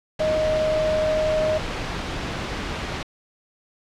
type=tone in noise; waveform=sine; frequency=622.3 Hz; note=D#5; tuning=in tune; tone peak=-19 dBFS; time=0.2-1.58 s; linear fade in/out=5 ms; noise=pink; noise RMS=-28 dBFS; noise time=0.19-3.03 s; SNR=+6 dB; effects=low-pass 4000 Hz 12 dB/octave